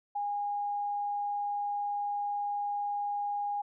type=tone; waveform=sine; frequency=818 Hz; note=G#5; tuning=26 cents flat; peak=-30 dBFS; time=0.15-3.62 s; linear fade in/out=10 ms; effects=none

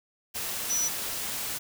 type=tone in noise; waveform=sine; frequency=5910 Hz; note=F#8; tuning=3 cents flat; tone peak=-25 dBFS; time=0.69-0.89 s; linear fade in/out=20 ms; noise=white; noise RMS=-33 dBFS; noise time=0.34-1.59 s; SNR=+5 dB; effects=none

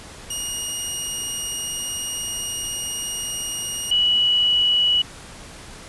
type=tone pair in turn; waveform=5% pulse / sine; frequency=2867 / 2937 Hz; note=F7 / F#7; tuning=+45 / -13 cents; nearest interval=unison; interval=42 cents; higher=second; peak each=-15 dBFS; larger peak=neither; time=0.3-3.91 / 3.91-5.02 s; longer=first; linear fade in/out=5 ms; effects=pink hiss -40 dBFS RMS until 5.88 s + resampled to 24000 Hz

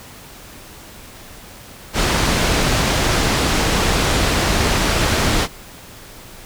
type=low-pass noise; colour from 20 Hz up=pink; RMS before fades=-17 dBFS; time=1.93-5.48 s; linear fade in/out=50 ms; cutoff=7000 Hz; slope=12 dB/octave; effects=pink hiss -39 dBFS RMS until 6.45 s

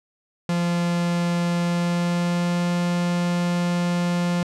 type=tone with pitch glide; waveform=45% pulse; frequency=173 to 174.81 Hz; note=F3 to F3; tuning=-16 to +2 cents; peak=-20 dBFS; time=0.49-4.43 s; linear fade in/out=2 ms; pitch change=+18 cents; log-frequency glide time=1.61-2.73 s; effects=low-pass 8000 Hz 12 dB/octave

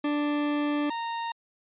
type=tone pair in turn; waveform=40% pulse; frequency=293.7 / 925.5 Hz; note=D4 / A#5; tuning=0 / -13 cents; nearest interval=octave + minor sixth; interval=1987 cents; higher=second; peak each=-24 / -29 dBFS; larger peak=first; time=0.04-0.9 / 0.9-1.32 s; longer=first; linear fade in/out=5 ms; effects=resampled to 8000 Hz

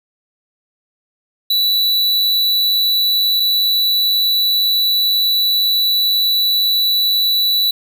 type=tone pair in turn; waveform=square; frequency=3951 / 3951 Hz; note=B7 / B7; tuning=0 / 0 cents; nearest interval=unison; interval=0 cents; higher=neither; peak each=-13 dBFS; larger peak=neither; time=1.5-3.4 / 3.4-7.71 s; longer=second; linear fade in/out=5 ms; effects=none

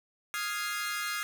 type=chord; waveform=sawtooth; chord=F minor seventh; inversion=third; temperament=equal; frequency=1244.5 / 1396.9 / 1661.2 / 2093 Hz; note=Eb6 / F6 / Ab6 / C7; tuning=0 / 0 / 0 / 0 cents; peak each=-34 dBFS; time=0.34-1.23 s; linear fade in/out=0 ms; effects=none

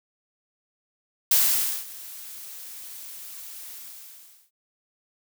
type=noise with ADSR envelope; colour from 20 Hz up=blue; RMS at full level=-18 dBFS; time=1.31-4.51 s; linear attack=4 ms; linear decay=530 ms; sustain=-22 dB; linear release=790 ms; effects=none

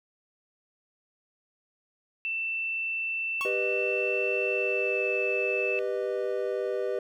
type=tone with pitch glide; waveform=sine; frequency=2671 to 2633 Hz; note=E7 to E7; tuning=+22 to -3 cents; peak=-28 dBFS; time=2.25-5.79 s; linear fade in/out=0 ms; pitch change=-25 cents; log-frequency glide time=4.52-5.02 s
type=tone with exponential decay; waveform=45% pulse; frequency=1108.7 Hz; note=C#6; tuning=in tune; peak=-29 dBFS; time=3.41-3.59 s; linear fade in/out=0 ms; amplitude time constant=39 ms
type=chord; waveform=triangle; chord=G augmented; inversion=none; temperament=equal with one note detuned; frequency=392 / 493.9 / 614.4 Hz; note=G4 / B4 / D#5; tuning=0 / 0 / -22 cents; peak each=-29 / -29 / -32 dBFS; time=3.45-6.99 s; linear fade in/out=2 ms
effects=none

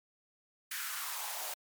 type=noise with high-pass filter sweep; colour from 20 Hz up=white; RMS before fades=-39 dBFS; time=0.71-1.54 s; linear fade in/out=5 ms; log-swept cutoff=1700 to 620 Hz; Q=3.2; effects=MP3 96 kbps

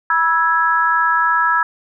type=chord; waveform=sine; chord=E major; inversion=second; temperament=equal with one note detuned; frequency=974.7 / 1318.5 / 1661.2 Hz; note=B5 / E6 / G#6; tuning=-23 / 0 / 0 cents; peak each=-18 / -16 / -17 dBFS; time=0.1-1.63 s; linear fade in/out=2 ms; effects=none

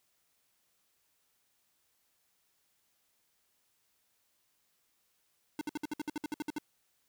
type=tone bursts; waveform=square; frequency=300.7 Hz; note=D4; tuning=41 cents sharp; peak=-34 dBFS; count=13; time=5.59-6.584 s; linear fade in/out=2 ms; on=22 ms; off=59 ms; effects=white hiss -75 dBFS RMS until 7.08 s

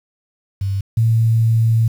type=tone pair in turn; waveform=sine; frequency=98 / 113.32 Hz; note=G2 / A#2; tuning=0 / -49 cents; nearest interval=minor third; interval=251 cents; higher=second; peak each=-17 / -11 dBFS; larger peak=second; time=0.61-0.81 / 0.97-1.88 s; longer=second; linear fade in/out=5 ms; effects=7-bit

